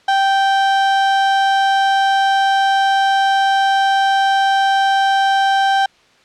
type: tone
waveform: 35% pulse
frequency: 782 Hz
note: G5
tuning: 4 cents flat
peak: -10 dBFS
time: 0.08-5.86 s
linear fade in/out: 5 ms
effects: white hiss -51 dBFS RMS until 6.24 s + low-pass 4000 Hz 12 dB/octave